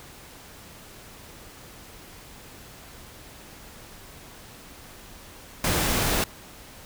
pink noise, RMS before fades -24 dBFS, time 5.64-6.24 s, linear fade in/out 2 ms, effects pink hiss -46 dBFS RMS until 6.85 s

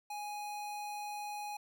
square tone, 830.6 Hz, G#5, in tune, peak -40 dBFS, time 0.1-1.57 s, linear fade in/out 5 ms, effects none

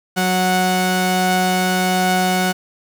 sawtooth tone pair together, 184.32 / 736 Hz, F#3 / F#5, -6 / -9 cents, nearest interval 2 octaves, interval 2397 cents, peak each -14 dBFS, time 0.16-2.53 s, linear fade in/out 20 ms, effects none

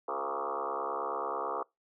sine tone with frequency modulation, 815 Hz, G#5, 33 cents flat, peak -31 dBFS, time 0.08-1.63 s, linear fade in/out 5 ms, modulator 69.2 Hz, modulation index 6.4, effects noise-tail reverb RT60 0.2 s tail -25 dB re dry + high-pass 300 Hz 12 dB/octave

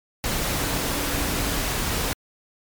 sine tone in noise, 285.3 Hz, C#4, 50 cents sharp, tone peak -34 dBFS, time 0.47-1.61 s, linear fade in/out 0 ms, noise pink, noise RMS -25 dBFS, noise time 0.24-2.13 s, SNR -12 dB, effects MP3 96 kbps

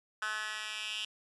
10% pulse tone with high-pass filter sweep, 214.5 Hz, A3, 44 cents flat, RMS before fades -38 dBFS, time 0.22-1.05 s, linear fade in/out 2 ms, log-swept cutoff 1500 to 2900 Hz, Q 4.5, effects resampled to 24000 Hz

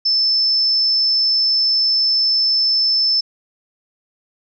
sine tone, 5274 Hz, E8, in tune, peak -13 dBFS, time 0.05-3.21 s, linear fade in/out 10 ms, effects none

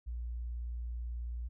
sine tone, 59.2 Hz, A#1, 27 cents sharp, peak -36 dBFS, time 0.06-1.49 s, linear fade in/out 20 ms, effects none

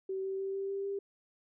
sine tone with pitch steps, 382.5 / 385.4 / 388.3 / 391.2 / 394.2 / 397.1 Hz, G4 / G4 / G4 / G4 / G4 / G4, -42 / -29 / -16 / -4 / +10 / +22 cents, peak -33 dBFS, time 0.09-0.99 s, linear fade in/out 5 ms, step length 150 ms, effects none

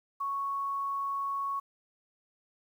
sine tone with quantisation, 1108.7 Hz, C#6, in tune, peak -30 dBFS, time 0.2-1.6 s, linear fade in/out 10 ms, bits 10, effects none

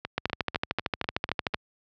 two click trains, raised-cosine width 0.3 ms, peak -9 / -15 dBFS, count 19 / 7, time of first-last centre 0.18-1.544 / 0.05-1.539 s, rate 13.2 / 4.03 Hz, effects high-pass 60 Hz 12 dB/octave + low-pass 5000 Hz 12 dB/octave

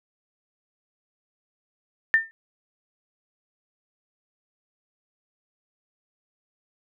sine tone with exponential decay, 1802 Hz, A6, 41 cents sharp, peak -11 dBFS, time 2.14-2.31 s, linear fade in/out 0 ms, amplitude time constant 35 ms, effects none

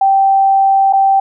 sine tone with dropouts, 780 Hz, G5, 9 cents flat, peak -7 dBFS, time 0.01-1.2 s, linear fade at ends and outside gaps 5 ms, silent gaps 0.927-0.933 s, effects none

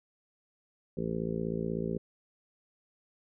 harmonic tone, 56.2 Hz, A1, 37 cents sharp, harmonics 1 / 2 / 3 / 4 / 5 / 6 / 7 / 8 / 9, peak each -47 / -45 / -35 / -37 / -44 / -43 / -37 / -40 / -42 dBFS, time 0.97-1.98 s, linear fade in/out 5 ms, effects none

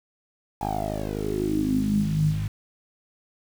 10% pulse tone with low-pass filter sweep, 52 Hz, G#1, 3 cents sharp, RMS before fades -25 dBFS, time 0.61-2.48 s, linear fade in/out 5 ms, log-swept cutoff 850 to 120 Hz, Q 9.1, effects 7-bit

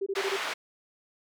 sine tone bursts, 392 Hz, G4, in tune, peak -27 dBFS, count 5, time 0.01-0.368 s, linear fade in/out 10 ms, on 54 ms, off 22 ms
white band-pass noise, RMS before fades -33 dBFS, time 0.15-0.54 s, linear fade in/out 10 ms, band 560 to 2600 Hz, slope 12 dB/octave
effects none

